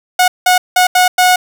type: tone bursts at uneven times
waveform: sawtooth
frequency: 730 Hz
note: F#5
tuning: 24 cents flat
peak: -3 dBFS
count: 5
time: 0.19-0.28 / 0.46-0.58 / 0.76-0.87 / 0.95-1.08 / 1.18-1.36 s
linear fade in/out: 5 ms
effects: none